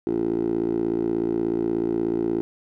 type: tone with band-pass filter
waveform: 10% pulse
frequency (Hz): 56.6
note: A1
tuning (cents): +50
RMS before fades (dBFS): -24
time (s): 0.07-2.41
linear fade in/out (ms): 0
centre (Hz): 360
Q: 5.7
effects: none